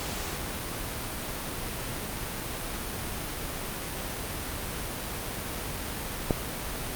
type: click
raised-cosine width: 2 ms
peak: -9 dBFS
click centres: 6.308 s
effects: pink hiss -34 dBFS RMS until 6.95 s + Opus 48 kbps